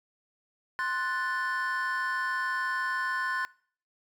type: chord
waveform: triangle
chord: F# diminished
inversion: second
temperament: equal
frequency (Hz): 1046.5 / 1480 / 1760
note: C6 / F#6 / A6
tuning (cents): 0 / 0 / 0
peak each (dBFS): -30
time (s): 0.79-3.45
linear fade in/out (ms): 0
effects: noise-tail reverb RT60 0.5 s tail -23 dB re dry + tanh soft clip ceiling -20 dBFS